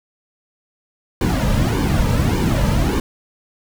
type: noise with flanger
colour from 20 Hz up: brown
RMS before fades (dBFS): -17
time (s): 1.21-3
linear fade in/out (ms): 2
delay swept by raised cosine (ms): 1.5 to 2.8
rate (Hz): 1.7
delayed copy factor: -0.7
effects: none